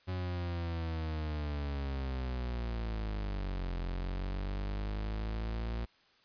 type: linear two-way sweep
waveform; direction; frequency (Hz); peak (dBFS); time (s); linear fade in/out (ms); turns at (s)
40% pulse; down then up; 92.5 to 43.65 to 58; -33; 0.07-5.86; 20; 3.77
effects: white hiss -66 dBFS RMS until 6.24 s + resampled to 11025 Hz